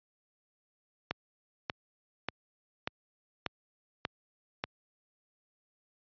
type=click train; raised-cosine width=0.3 ms; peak=-15 dBFS; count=7; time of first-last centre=1.11-4.639 s; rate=1.7 Hz; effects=high-pass 80 Hz 12 dB/octave + resampled to 11025 Hz